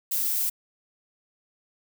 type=noise; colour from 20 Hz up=violet; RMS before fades=-26 dBFS; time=0.11-0.5 s; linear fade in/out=10 ms; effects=none